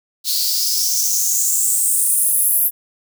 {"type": "noise with high-pass filter sweep", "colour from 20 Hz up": "blue", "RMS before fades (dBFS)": -17, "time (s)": [0.24, 2.71], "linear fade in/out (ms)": 50, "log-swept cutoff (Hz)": [4200, 12000], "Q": 5.6, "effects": []}